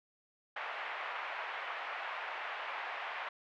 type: band-pass noise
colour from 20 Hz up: pink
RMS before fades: -41 dBFS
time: 0.56-3.29 s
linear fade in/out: 5 ms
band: 710 to 2600 Hz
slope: 24 dB/octave
effects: none